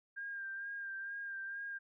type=tone with vibrato; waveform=sine; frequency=1600 Hz; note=G6; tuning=35 cents sharp; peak=-40 dBFS; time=0.16-1.79 s; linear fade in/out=20 ms; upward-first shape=sine; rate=2.2 Hz; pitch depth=29 cents each way; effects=none